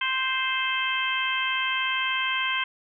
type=harmonic tone; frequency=523.3 Hz; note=C5; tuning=in tune; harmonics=2 / 3 / 4 / 5 / 6; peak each=-30 / -30 / -30 / -30 / -30 dBFS; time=0.01-2.64 s; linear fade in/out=5 ms; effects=none